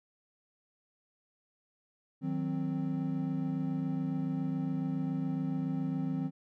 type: chord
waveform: triangle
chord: C diminished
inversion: first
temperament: equal with one note detuned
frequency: 157.83 / 185 / 261.6 Hz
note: Eb3 / Gb3 / C4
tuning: +25 / 0 / 0 cents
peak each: -33 / -35 / -32 dBFS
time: 2.21-6.31 s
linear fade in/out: 50 ms
effects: none